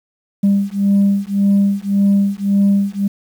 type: beating tone pair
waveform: sine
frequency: 198.5 / 200.3 Hz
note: G3 / G3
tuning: +22 / +38 cents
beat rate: 1.8 Hz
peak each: -13 dBFS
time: 0.43-3.08 s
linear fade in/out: 10 ms
effects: tanh soft clip ceiling -7 dBFS + 7-bit